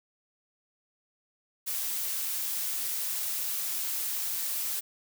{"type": "noise", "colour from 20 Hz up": "blue", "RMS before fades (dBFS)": -32, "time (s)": [1.66, 4.81], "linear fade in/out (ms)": 20, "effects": []}